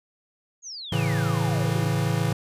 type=exponential sweep; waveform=sine; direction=down; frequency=6800 to 270 Hz; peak=-34 dBFS; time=0.62-1.9 s; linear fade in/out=50 ms
type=chord; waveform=square; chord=A major; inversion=none; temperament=equal; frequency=110 / 138.59 / 164.81 Hz; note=A2 / C#3 / E3; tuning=0 / 0 / 0 cents; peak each=-27 dBFS; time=0.92-2.33 s; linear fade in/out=5 ms
effects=resampled to 32000 Hz